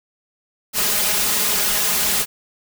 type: noise with comb filter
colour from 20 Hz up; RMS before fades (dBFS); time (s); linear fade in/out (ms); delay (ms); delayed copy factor
white; -19; 0.73-2.26; 50; 4.8; +0.85
effects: none